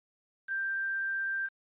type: tone with quantisation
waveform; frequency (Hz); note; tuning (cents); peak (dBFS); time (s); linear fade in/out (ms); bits
sine; 1577; G6; +10; -30; 0.47-1.5; 50; 7
effects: resampled to 8000 Hz